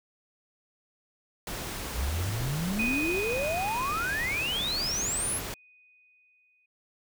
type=noise; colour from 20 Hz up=pink; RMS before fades=-36 dBFS; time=1.47-5.54 s; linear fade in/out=2 ms
type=exponential sweep; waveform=sine; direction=up; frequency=58.1 to 11680 Hz; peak=-28 dBFS; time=1.93-5.41 s; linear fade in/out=50 ms
type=tone with exponential decay; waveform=sine; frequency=2489 Hz; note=D#7; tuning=in tune; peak=-26 dBFS; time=2.79-6.66 s; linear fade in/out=5 ms; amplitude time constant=840 ms
effects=none